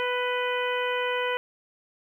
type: harmonic tone with a mistuned harmonic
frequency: 495.1 Hz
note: B4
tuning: 4 cents sharp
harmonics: 1 / 2 / 3 / 4 / 5 / 6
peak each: -28 / -31 / -33 / -34 / -35 / -36 dBFS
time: 0-1.37 s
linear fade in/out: 0 ms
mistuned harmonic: 6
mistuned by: +32 cents
effects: 10-bit